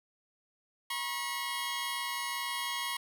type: tone cluster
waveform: 15% pulse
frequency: 962 / 1088 / 3265 Hz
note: B5 / C#6 / G#7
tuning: -46 / -33 / -30 cents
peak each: -30 / -30 / -38 dBFS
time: 0.9-2.97 s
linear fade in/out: 5 ms
effects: none